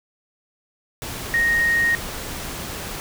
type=tone in noise; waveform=sine; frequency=1864.7 Hz; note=A#6; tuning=in tune; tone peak=-16 dBFS; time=1.34-1.95 s; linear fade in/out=0 ms; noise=pink; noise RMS=-31 dBFS; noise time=1.02-3 s; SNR=+12 dB; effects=none

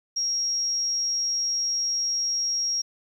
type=tone; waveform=sine; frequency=5600 Hz; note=F8; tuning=4 cents sharp; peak=-23 dBFS; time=0.16-2.82 s; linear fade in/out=10 ms; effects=9-bit

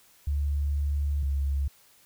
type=tone pair in turn; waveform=sine; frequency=71.9 / 69.65 Hz; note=D2 / C#2; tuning=-36 / +9 cents; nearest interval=minor second; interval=55 cents; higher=first; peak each=-24 dBFS; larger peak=neither; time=0.27-1.23 / 1.23-1.68 s; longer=first; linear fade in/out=5 ms; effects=white hiss -59 dBFS RMS until 2.05 s

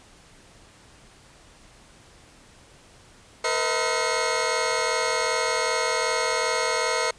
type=tone cluster; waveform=20% pulse; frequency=461.4 / 504 / 638 / 2167 Hz; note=A#4 / B4 / D#5 / C#7; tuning=-18 / +35 / +43 / -40 cents; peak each=-23 dBFS; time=3.44-7.11 s; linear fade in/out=5 ms; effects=pink hiss -52 dBFS RMS until 7.18 s + resampled to 22050 Hz

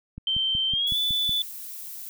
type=click train; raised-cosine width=5 ms; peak=-24 dBFS; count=7; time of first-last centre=0.18-1.293 s; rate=5.39 Hz
type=tone with pitch glide; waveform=sine; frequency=3119 to 3481 Hz; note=G7 to A7; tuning=-9 to -19 cents; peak=-22 dBFS; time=0.27-1.42 s; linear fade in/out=2 ms; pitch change=+190 cents; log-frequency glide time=0.69-0.97 s
type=noise; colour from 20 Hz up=violet; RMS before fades=-38 dBFS; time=0.87-2.09 s; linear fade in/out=0 ms
effects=none

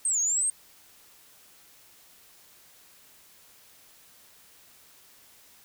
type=linear two-way sweep; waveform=sine; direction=down then up; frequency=8660 to 6440 to 8660 Hz; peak=-23 dBFS; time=0.05-0.5 s; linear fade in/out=2 ms; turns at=0.2 s; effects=white hiss -56 dBFS RMS until 5.64 s

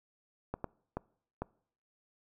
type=clicks; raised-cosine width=1 ms; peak=-21 dBFS; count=4; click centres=0.54 / 0.643 / 0.97 / 1.42 s; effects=noise-tail reverb RT60 0.6 s tail -24 dB re dry

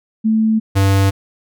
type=tone pair in turn; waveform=sine / square; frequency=220 / 97.72 Hz; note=A3 / G2; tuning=0 / -5 cents; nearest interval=octave + major second; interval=1405 cents; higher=first; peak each=-11 dBFS; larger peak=neither; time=0.24-0.6 / 0.75-1.11 s; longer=neither; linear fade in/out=20 ms; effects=none

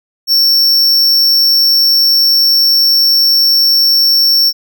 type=tone; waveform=square; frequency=5450 Hz; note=F8; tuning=43 cents flat; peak=-7 dBFS; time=0.27-4.53 s; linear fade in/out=50 ms; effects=none

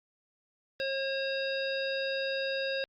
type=harmonic tone; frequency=540 Hz; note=C#5; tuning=45 cents flat; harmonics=1 / 3 / 5 / 7 / 9; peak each=-32 / -37 / -39 / -40 / -42 dBFS; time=0.8-2.84 s; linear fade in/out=0 ms; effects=Opus 48 kbps

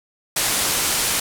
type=low-pass noise; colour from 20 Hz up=white; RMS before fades=-21 dBFS; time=0.36-1.2 s; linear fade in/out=5 ms; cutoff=12000 Hz; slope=24 dB/octave; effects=none

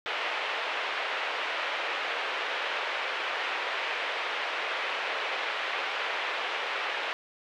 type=band-pass noise; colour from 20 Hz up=white; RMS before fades=-32 dBFS; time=0.06-7.13 s; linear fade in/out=0 ms; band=450 to 2900 Hz; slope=24 dB/octave; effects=none

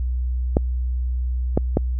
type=clicks; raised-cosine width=2 ms; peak=-3 dBFS; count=3; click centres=0.569 / 1.575 / 1.771 s; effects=added 62 Hz sine -20 dBFS peak until 1.99 s

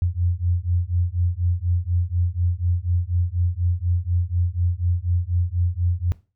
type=beating tone pair; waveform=sine; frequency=86 / 90.1 Hz; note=F2 / F#2; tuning=-26 / -45 cents; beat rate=4.1 Hz; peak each=-22 dBFS; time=0.02-6.12 s; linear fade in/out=0 ms; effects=noise-tail reverb RT60 0.3 s tail -18 dB re dry

